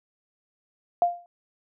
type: tone with exponential decay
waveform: sine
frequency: 698.5 Hz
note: F5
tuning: in tune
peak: -14 dBFS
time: 1.02-1.26 s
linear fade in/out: 1 ms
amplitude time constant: 51 ms
effects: none